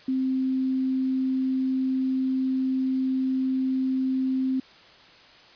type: tone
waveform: sine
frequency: 261.6 Hz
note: C4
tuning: in tune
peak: -22 dBFS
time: 0.08-4.6 s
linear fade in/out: 5 ms
effects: white hiss -51 dBFS RMS until 5.55 s + resampled to 11025 Hz